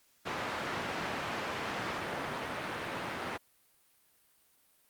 white band-pass noise, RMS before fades -37 dBFS, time 0.25-3.38 s, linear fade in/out 20 ms, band 100 to 1700 Hz, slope 12 dB/octave, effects white hiss -68 dBFS RMS until 4.89 s + Opus 48 kbps

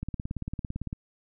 click train, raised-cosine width 5 ms, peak -20 dBFS, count 17, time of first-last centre 0.03-0.929 s, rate 17.8 Hz, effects none

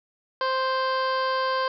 harmonic tone, 523.3 Hz, C5, in tune, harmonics 1 / 2 / 3 / 4 / 5 / 6 / 7 / 8 / 9 / 10, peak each -27 / -25 / -31 / -43 / -45 / -38 / -47 / -42 / -38 / -50 dBFS, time 0.41-1.68 s, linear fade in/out 2 ms, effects none

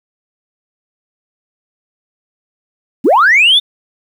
sine linear sweep, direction up, 182.9 to 3630 Hz, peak -4 dBFS, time 3.04-3.6 s, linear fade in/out 20 ms, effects tanh soft clip ceiling -2 dBFS + 7-bit

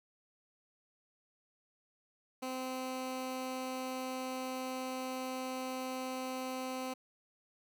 15% pulse tone, 258.4 Hz, C4, 21 cents flat, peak -31 dBFS, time 2.42-6.94 s, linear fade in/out 10 ms, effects none

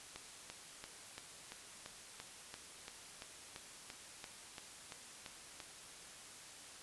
click train, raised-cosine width 0.2 ms, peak -29 dBFS, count 17, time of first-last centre 0.16-5.602 s, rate 2.94 Hz, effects white hiss -54 dBFS RMS until 6.82 s + resampled to 24000 Hz

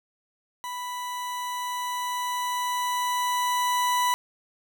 40% pulse tone with level ramp, 987.8 Hz, B5, in tune, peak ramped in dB -31 to -20 dBFS, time 0.64-4.14 s, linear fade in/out 0 ms, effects none

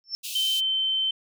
sine tone with exponential growth, 5370 Hz, E8, 31 cents sharp, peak -23 dBFS, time 0.04-0.15 s, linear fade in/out 0 ms, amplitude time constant 22 ms
pink high-pass noise, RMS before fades -34 dBFS, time 0.23-0.61 s, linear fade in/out 20 ms, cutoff 2600 Hz, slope 96 dB/octave
sine tone, 3089 Hz, G7, 26 cents flat, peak -22 dBFS, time 0.35-1.11 s, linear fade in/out 5 ms
effects none

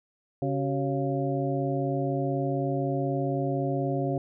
harmonic tone with a mistuned harmonic, 138.59 Hz, C#3, in tune, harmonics 1 / 2 / 3 / 4 / 5, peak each -29 / -31 / -32 / -33 / -34 dBFS, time 0.42-4.18 s, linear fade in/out 2 ms, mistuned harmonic 3, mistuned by -150 cents, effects none

